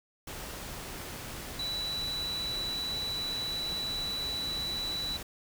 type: tone in noise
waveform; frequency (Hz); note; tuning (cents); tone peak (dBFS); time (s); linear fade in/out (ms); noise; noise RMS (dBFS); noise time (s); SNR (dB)
sine; 3951; B7; 0; -32; 1.59-5.17; 5; pink; -41; 0.27-5.23; +6
effects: none